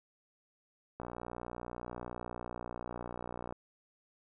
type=click train; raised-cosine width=1 ms; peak=-27 dBFS; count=153; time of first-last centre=1-3.525 s; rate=60.2 Hz; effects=none